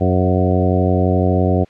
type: harmonic tone with a mistuned harmonic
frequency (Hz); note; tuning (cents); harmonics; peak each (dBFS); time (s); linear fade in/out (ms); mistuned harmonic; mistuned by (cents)
91.8; F#2; -13; 1 / 2 / 3 / 4 / 5 / 6 / 7 / 8; -16 / -19 / -21 / -22 / -23 / -24 / -24 / -25; 0-1.65; 20; 7; +15
effects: white hiss -51 dBFS RMS until 1.69 s + low-pass 3000 Hz 12 dB/octave